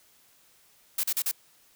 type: noise bursts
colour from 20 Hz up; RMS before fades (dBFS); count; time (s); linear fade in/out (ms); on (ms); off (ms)
blue; -27; 4; 0.98-1.314; 5; 55; 38
effects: white hiss -61 dBFS RMS until 1.75 s